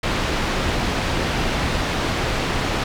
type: low-pass noise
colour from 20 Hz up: pink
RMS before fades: -22 dBFS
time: 0.03-2.84 s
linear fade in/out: 5 ms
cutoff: 4100 Hz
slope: 12 dB/octave
effects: none